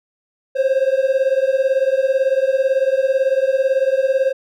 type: beating tone pair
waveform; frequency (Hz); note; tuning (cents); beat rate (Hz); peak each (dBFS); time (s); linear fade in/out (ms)
triangle; 523.3 / 541.3; C5 / C#5; 0 / -41; 18; -15; 0.55-4.33; 20
effects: none